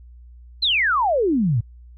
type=exponential sweep; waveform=sine; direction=down; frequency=4251 to 103.5 Hz; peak=-16 dBFS; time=0.62-1.61 s; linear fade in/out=10 ms; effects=added 60 Hz sine -41 dBFS peak until 1.97 s